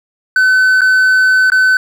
triangle tone with dropouts, 1516 Hz, F#6, 42 cents sharp, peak -5 dBFS, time 0.36-1.77 s, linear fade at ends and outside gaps 2 ms, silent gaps 0.809-0.816 / 1.501-1.519 s, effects none

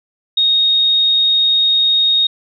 sine tone, 3729 Hz, A#7, in tune, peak -10 dBFS, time 0.37-2.27 s, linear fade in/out 5 ms, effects none

